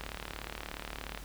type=click train; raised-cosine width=0.3 ms; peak=-22 dBFS; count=44; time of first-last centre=0.01-1.175 s; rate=36.9 Hz; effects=added 50 Hz sine -46 dBFS peak until 1.24 s + pink hiss -50 dBFS RMS until 1.24 s